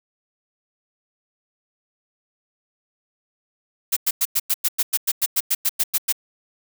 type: noise bursts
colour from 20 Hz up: blue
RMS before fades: -19 dBFS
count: 16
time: 3.92-6.126 s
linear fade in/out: 10 ms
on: 46 ms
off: 98 ms
effects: none